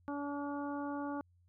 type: harmonic tone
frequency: 286.3 Hz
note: D4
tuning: 44 cents flat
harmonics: 1 / 2 / 3 / 4 / 5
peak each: -38 / -45 / -44 / -47 / -50 dBFS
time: 0.08-1.21 s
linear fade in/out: 0 ms
effects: added 88 Hz sine -65 dBFS peak until 1.48 s